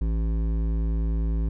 sine tone with hard clipping, 55 Hz, A1, in tune, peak -24 dBFS, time 0.01-1.49 s, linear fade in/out 5 ms, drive 12 dB, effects none

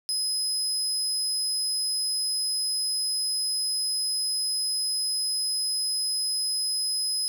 30% pulse tone, 5060 Hz, D#8, 28 cents sharp, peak -21 dBFS, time 0.09-7.28 s, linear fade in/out 0 ms, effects none

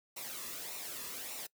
white noise with flanger, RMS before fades -43 dBFS, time 0.16-1.47 s, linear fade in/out 10 ms, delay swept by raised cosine 0.61 to 1.34 ms, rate 1.7 Hz, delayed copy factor -0.6, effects noise-tail reverb RT60 0.1 s tail -22 dB re dry

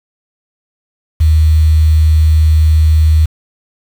sine tone with quantisation, 78.2 Hz, D#2, 9 cents sharp, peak -5 dBFS, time 1.2-3.26 s, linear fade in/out 10 ms, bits 5, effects none

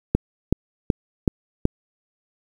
click train, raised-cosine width 3 ms, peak -3 dBFS, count 5, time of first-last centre 0.15-1.654 s, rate 2.66 Hz, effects 7-bit

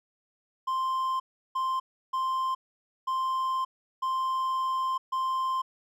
triangle tone bursts at uneven times, 1046.5 Hz, C6, in tune, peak -24 dBFS, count 6, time 0.67-1.2 / 1.55-1.8 / 2.13-2.55 / 3.07-3.65 / 4.02-4.98 / 5.12-5.62 s, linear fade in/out 10 ms, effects none

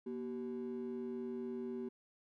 triangle ring-modulated tone, 311.1 Hz, D#4, in tune, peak -33 dBFS, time 0.06-1.89 s, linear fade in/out 10 ms, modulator 71.9 Hz, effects tanh soft clip ceiling -33 dBFS

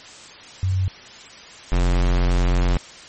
sine / square tone pair in turn, 94.1 / 44.41 Hz, F#2 / F1, +30 / +30 cents, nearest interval octave + minor second, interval 1300 cents, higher first, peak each -17 / -16 dBFS, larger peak second, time 0.63-0.88 / 1.72-2.77 s, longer second, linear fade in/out 0 ms, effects white hiss -41 dBFS RMS until 3.08 s + MP3 32 kbps

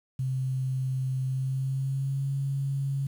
sine tone with pitch glide, 130.81 to 137.63 Hz, C3 to C#3, 0 to -12 cents, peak -26 dBFS, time 0.19-3.07 s, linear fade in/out 5 ms, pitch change +88 cents, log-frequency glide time 1.25-2.29 s, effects 9-bit

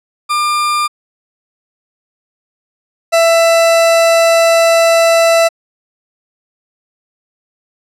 40% pulse tone pair in turn, 1200 / 665 Hz, D6 / E5, +37 / +15 cents, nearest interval minor seventh, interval 1022 cents, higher first, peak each -11 / -6 dBFS, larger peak second, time 0.29-0.88 / 3.12-5.49 s, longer second, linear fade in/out 20 ms, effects low-pass 11000 Hz 12 dB/octave

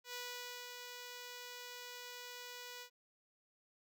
5% pulse tone with ADSR envelope, 490.4 Hz, B4, 12 cents flat, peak -31 dBFS, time 0.04-2.9 s, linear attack 98 ms, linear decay 550 ms, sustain -5 dB, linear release 82 ms, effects none

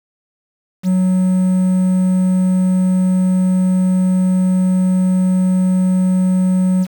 triangle tone with quantisation, 185 Hz, F#3, in tune, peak -9 dBFS, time 0.83-6.87 s, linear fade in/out 50 ms, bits 6, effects none

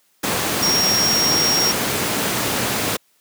sine tone in noise, 5588 Hz, F8, in tune, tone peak -16 dBFS, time 0.62-1.72 s, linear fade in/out 10 ms, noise pink, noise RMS -20 dBFS, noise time 0.23-2.97 s, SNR +1 dB, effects white hiss -61 dBFS RMS until 3.2 s + high-pass 150 Hz 12 dB/octave

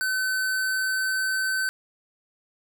square tone with pitch glide, 1522 to 1530.8 Hz, F#6 to G6, +48 to -42 cents, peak -24 dBFS, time 0.01-1.69 s, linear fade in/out 0 ms, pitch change +10 cents, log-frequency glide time 0.39-1.31 s, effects none

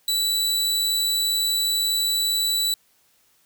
sawtooth tone, 3951 Hz, B7, in tune, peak -17 dBFS, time 0.08-2.74 s, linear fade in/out 2 ms, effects white hiss -62 dBFS RMS until 3.45 s

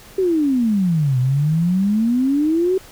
sine exponential two-way sweep, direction down then up, 392 to 124.1 to 385 Hz, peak -14 dBFS, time 0.18-2.78 s, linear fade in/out 5 ms, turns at 1.19 s, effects pink hiss -43 dBFS RMS until 2.91 s

